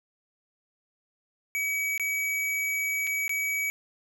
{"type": "tone with dropouts", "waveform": "square", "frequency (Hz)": 2274, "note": "C#7", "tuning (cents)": 44, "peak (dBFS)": -27, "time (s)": [1.55, 3.7], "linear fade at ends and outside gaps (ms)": 0, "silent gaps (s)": [[1.978, 1.997], [3.069, 3.073], [3.28, 3.294]], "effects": []}